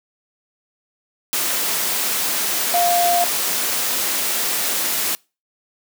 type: tone in noise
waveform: sine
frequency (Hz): 700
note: F5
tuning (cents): +4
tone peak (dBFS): -15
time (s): 2.74-3.24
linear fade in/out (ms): 0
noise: white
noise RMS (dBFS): -21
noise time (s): 1.33-5.15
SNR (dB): +3
effects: noise-tail reverb RT60 0.3 s tail -26 dB re dry + high-pass 200 Hz 12 dB/octave